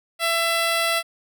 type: tone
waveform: 10% pulse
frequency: 669 Hz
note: E5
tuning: 25 cents sharp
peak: -11 dBFS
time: 0.19-1.03 s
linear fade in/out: 50 ms
effects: none